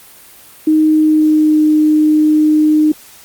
sine tone with pitch glide, 311.1 to 306.3 Hz, D#4 to D#4, 0 to -27 cents, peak -7 dBFS, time 0.67-2.92 s, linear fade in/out 5 ms, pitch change -27 cents, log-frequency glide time 0.8-1.66 s, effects white hiss -40 dBFS RMS until 3.24 s + Opus 32 kbps

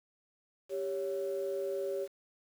sine tone pair together, 393.9 / 557 Hz, G4 / C#5, +8 / +8 cents, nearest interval tritone, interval 600 cents, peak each -34 / -35 dBFS, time 0.69-2.08 s, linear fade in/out 50 ms, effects tanh soft clip ceiling -25 dBFS + 9-bit

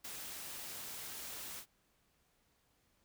white noise with ADSR envelope, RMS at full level -44 dBFS, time 0.04-1.66 s, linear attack 10 ms, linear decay 6 ms, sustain -2 dB, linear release 82 ms, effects pink hiss -75 dBFS RMS until 3.04 s

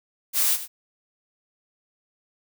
blue noise with echo, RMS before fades -21 dBFS, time 0.33-0.58 s, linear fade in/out 50 ms, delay 100 ms, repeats 1, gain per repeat -13 dB, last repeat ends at 0.68 s, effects none

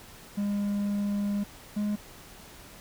triangle tone pair in turn, 203.3 / 207.8 Hz, G#3 / G#3, -37 / +1 cents, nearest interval unison, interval 38 cents, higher second, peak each -24 dBFS, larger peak neither, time 0.37-1.44 / 1.76-1.96 s, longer first, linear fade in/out 10 ms, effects pink hiss -49 dBFS RMS until 2.8 s

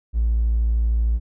triangle tone, 56.6 Hz, A1, 50 cents sharp, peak -13 dBFS, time 0.13-1.2 s, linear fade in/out 50 ms, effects tanh soft clip ceiling -13 dBFS

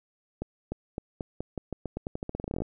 accelerating click train, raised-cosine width 2 ms, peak -19 dBFS, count 23, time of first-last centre 0.42-2.62 s, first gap 300 ms, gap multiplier 0.87, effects none

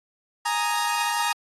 sawtooth chord, Ab suspended second, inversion none, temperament equal, 830.6 / 932.3 / 1244.5 Hz, Ab5 / Bb5 / Eb6, 0 / 0 / 0 cents, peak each -25 / -21 / -26 dBFS, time 0.45-1.33 s, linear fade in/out 10 ms, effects AAC 32 kbps

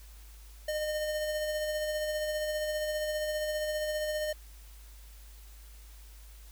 square tone with tremolo, 610 Hz, D#5, 34 cents flat, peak -30 dBFS, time 0.68-4.33 s, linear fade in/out 5 ms, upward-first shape sine, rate 15 Hz, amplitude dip 30%, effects added 52 Hz sine -48 dBFS peak until 6.51 s + white hiss -58 dBFS RMS until 6.51 s

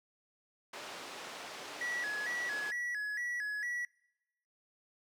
pink band-pass noise, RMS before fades -46 dBFS, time 0.73-2.71 s, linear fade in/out 5 ms, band 420 to 5900 Hz, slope 12 dB/octave
triangle tone with vibrato, 1810 Hz, A6, 48 cents sharp, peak -33 dBFS, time 1.81-3.85 s, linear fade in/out 2 ms, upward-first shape square, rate 2.2 Hz, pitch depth 120 cents each way
effects noise-tail reverb RT60 0.9 s tail -23 dB re dry

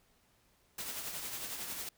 white noise with tremolo, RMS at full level -39 dBFS, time 0.78-1.89 s, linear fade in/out 5 ms, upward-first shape triangle, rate 11 Hz, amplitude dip 50%, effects pink hiss -70 dBFS RMS until 1.97 s

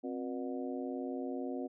harmonic tone with a mistuned harmonic, 120.8 Hz, B2, 38 cents flat, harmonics 2 / 3 / 4 / 5 / 6, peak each -38 / -42 / -44 / -46 / -48 dBFS, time 0.03-1.68 s, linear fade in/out 20 ms, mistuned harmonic 2, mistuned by +150 cents, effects none

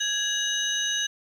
sine tone cluster, 1662 / 2909 / 3808 / 6180 Hz, G#6 / F#7 / A#7 / G8, +1 / -30 / +36 / -26 cents, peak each -29 dBFS, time 0-1.07 s, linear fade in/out 10 ms, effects tanh soft clip ceiling -16 dBFS + 9-bit

